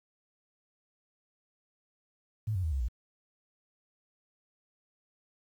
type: tone with pitch steps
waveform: sine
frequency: 108.3 / 92.66 / 79.28 / 67.83 / 58.04 Hz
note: A2 / F#2 / D#2 / C#2 / A#1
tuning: -27 / +3 / +33 / -37 / -7 cents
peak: -28 dBFS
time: 2.47-2.885 s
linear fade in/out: 10 ms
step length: 83 ms
effects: 10-bit